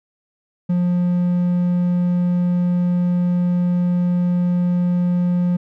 triangle tone, 177.1 Hz, F3, 24 cents sharp, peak -13 dBFS, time 0.69-5.57 s, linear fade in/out 10 ms, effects none

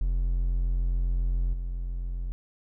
triangle tone with level steps, 43.65 Hz, F1, in tune, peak -21 / -27 dBFS, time 0.01-2.32 s, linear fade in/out 0 ms, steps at 1.53 s, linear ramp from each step 5 ms, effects none

